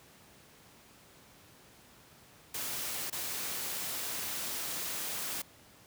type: noise with dropouts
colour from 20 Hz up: white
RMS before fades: -37 dBFS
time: 2.54-5.42 s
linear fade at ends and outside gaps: 5 ms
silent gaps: 3.1-3.125 s
effects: pink hiss -58 dBFS RMS until 5.86 s + high-pass 80 Hz 12 dB/octave